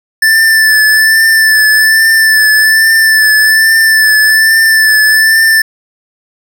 square tone with vibrato, 1760 Hz, A6, in tune, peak -5 dBFS, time 0.22-5.62 s, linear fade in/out 5 ms, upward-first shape triangle, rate 1.2 Hz, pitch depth 32 cents each way, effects none

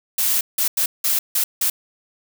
blue noise bursts at uneven times, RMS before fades -19 dBFS, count 6, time 0.18-0.41 / 0.58-0.68 / 0.77-0.86 / 1.04-1.19 / 1.35-1.44 / 1.61-1.7 s, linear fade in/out 5 ms, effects none

